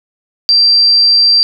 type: tone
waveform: sine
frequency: 4707 Hz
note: D8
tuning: 3 cents sharp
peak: -5 dBFS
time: 0.49-1.43 s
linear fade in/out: 0 ms
effects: none